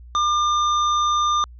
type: tone with tanh clipping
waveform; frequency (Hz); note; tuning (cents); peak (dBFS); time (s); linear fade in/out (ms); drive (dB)
sine; 1200; D6; +37; -19; 0.15-1.44; 0; 17
effects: added 60 Hz sine -39 dBFS peak until 1.59 s + resampled to 16000 Hz